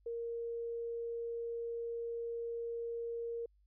sine tone, 466.2 Hz, A#4, in tune, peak -37 dBFS, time 0.06-3.46 s, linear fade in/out 5 ms, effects added 50 Hz sine -66 dBFS peak until 3.66 s

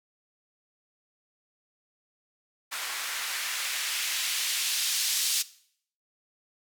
blue noise with band-pass filter sweep, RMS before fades -30 dBFS, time 2.71-5.43 s, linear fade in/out 20 ms, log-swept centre 1300 to 4400 Hz, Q 0.99, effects noise-tail reverb RT60 0.6 s tail -18 dB re dry

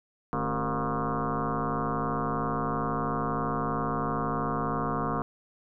sine tone with frequency modulation, 465.7 Hz, A#4, 2 cents flat, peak -26 dBFS, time 0.33-5.22 s, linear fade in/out 0 ms, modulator 123 Hz, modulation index 6.7, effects none

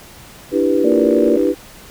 sine chord, E minor seventh, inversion third, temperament equal, 293.7 / 329.6 / 392 / 493.9 Hz, D4 / E4 / G4 / B4, 0 / 0 / 0 / 0 cents, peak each -18 dBFS, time 0.51-1.55 s, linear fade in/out 50 ms
harmonic tone, 116.54 Hz, A#2, in tune, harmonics 2 / 3 / 4 / 5, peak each -20 / -20 / -20 / -20 dBFS, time 0.84-1.37 s, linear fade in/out 5 ms
click train, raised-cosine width 0.5 ms, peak -24 dBFS, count 31, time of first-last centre 0.92-1.489 s, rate 52.7 Hz
effects pink hiss -40 dBFS RMS until 1.9 s

